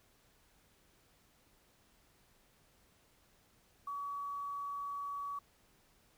sine tone with quantisation, 1134 Hz, C#6, 39 cents sharp, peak -38 dBFS, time 3.87-5.39 s, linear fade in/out 5 ms, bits 11, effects pink hiss -69 dBFS RMS until 6.17 s

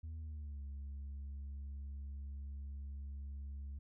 sine tone with pitch glide, 79.6 to 69.7 Hz, D#2 to C#2, +40 to +10 cents, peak -40 dBFS, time 0.03-3.79 s, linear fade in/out 10 ms, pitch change -230 cents, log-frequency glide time 0.18-0.62 s, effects tanh soft clip ceiling -42 dBFS

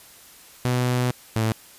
sawtooth tone pair in turn, 124.5 / 110.92 Hz, B2 / A2, +14 / +14 cents, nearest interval major second, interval 200 cents, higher first, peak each -16 / -16 dBFS, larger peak neither, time 0.65-1.11 / 1.36-1.52 s, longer first, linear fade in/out 0 ms, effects white hiss -48 dBFS RMS until 1.78 s + resampled to 32000 Hz

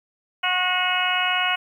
harmonic tone with a mistuned harmonic, 364.2 Hz, F#4, 27 cents flat, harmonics 2 / 3 / 4 / 5 / 6 / 7 / 8, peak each -27 / -28 / -26 / -32 / -28 / -27 / -25 dBFS, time 0.43-1.56 s, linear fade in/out 10 ms, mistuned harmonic 5, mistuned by +40 cents, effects 9-bit

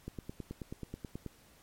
click train, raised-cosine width 3 ms, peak -27 dBFS, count 12, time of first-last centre 0.08-1.263 s, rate 9.3 Hz, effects pink hiss -62 dBFS RMS until 1.62 s + MP3 64 kbps

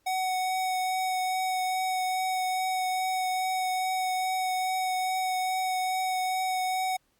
square tone with vibrato, 746 Hz, F#5, 14 cents sharp, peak -27 dBFS, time 0.06-6.97 s, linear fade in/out 10 ms, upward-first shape triangle, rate 2.4 Hz, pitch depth 13 cents each way, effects pink hiss -71 dBFS RMS until 7.19 s + Opus 48 kbps

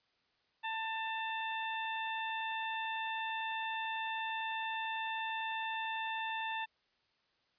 harmonic tone, 891 Hz, A5, 22 cents sharp, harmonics 1 / 2 / 3 / 4, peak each -38 / -41 / -43 / -46 dBFS, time 0.63-6.66 s, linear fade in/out 20 ms, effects white hiss -75 dBFS RMS until 7.58 s + resampled to 11025 Hz

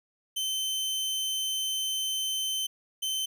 sawtooth tone pair in turn, 3080 / 3080 Hz, G7 / G7, -31 / -31 cents, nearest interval unison, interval 0 cents, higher neither, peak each -25 dBFS, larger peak neither, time 0.36-2.67 / 3.02-3.26 s, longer first, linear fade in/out 10 ms, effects none

